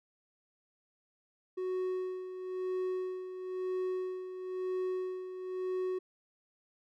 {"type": "tone with tremolo", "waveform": "triangle", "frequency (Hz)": 370, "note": "F#4", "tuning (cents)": 0, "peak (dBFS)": -29, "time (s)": [1.57, 5.99], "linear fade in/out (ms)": 10, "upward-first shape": "sine", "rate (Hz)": 1, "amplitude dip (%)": 65, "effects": []}